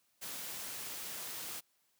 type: noise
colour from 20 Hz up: white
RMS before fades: -43 dBFS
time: 0.21-1.61 s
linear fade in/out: 20 ms
effects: white hiss -75 dBFS RMS until 1.99 s + high-pass 100 Hz 12 dB/octave